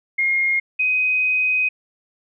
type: tone pair in turn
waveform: sine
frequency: 2138 / 2511 Hz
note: C7 / D#7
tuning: +37 / +15 cents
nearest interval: minor third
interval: 278 cents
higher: second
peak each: -16 / -16 dBFS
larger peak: neither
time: 0.18-0.6 / 0.79-1.69 s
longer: second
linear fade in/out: 10 ms
effects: none